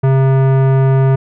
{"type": "tone with tanh clipping", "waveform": "sine", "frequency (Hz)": 133.8, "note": "C3", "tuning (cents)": 39, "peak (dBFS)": -10, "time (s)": [0.03, 1.16], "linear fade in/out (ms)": 10, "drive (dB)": 18, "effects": []}